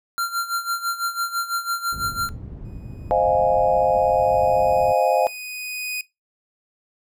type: tone with tremolo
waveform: square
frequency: 1379 Hz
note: F6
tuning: 22 cents flat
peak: -20 dBFS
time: 0.18-2.29 s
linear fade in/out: 0 ms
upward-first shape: sine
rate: 6 Hz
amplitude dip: 75%
type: low-pass noise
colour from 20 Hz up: white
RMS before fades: -35 dBFS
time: 1.92-4.93 s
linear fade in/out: 10 ms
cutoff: 130 Hz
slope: 12 dB/octave
type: tone with exponential growth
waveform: sawtooth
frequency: 2490 Hz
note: D#7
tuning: 1 cent sharp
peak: -21 dBFS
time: 2.65-6.01 s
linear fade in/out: 2 ms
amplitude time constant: 730 ms
type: chord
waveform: sine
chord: F minor seventh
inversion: second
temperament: equal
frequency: 523.3 / 622.3 / 698.5 / 830.6 Hz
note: C5 / Eb5 / F5 / Ab5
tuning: 0 / 0 / 0 / 0 cents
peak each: -21 dBFS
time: 3.11-5.27 s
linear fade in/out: 0 ms
effects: noise-tail reverb RT60 0.2 s tail -20 dB re dry